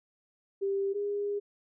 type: tone pair in turn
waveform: sine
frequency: 394 / 407.7 Hz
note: G4 / G#4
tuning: +9 / -32 cents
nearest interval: minor second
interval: 59 cents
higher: second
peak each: -27 / -29 dBFS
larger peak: first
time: 0.61-0.94 / 0.94-1.4 s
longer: second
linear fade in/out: 20 ms
effects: none